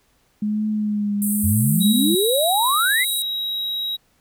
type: tone with vibrato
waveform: sine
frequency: 209.2 Hz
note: G#3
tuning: 13 cents sharp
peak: -19 dBFS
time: 0.42-2.15 s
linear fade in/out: 5 ms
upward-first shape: triangle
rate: 1 Hz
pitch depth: 47 cents each way
type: band-pass noise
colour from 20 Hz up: pink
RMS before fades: -26 dBFS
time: 1.22-3.22 s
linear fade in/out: 0 ms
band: 8200 to 15000 Hz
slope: 96 dB/octave
type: exponential sweep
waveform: sine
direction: up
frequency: 84.6 to 2165 Hz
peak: -17 dBFS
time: 1.43-3.05 s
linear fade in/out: 20 ms
type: tone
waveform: triangle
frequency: 3834 Hz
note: A#7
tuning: 48 cents sharp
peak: -21 dBFS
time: 1.8-3.97 s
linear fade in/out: 20 ms
effects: pink hiss -62 dBFS RMS until 4.2 s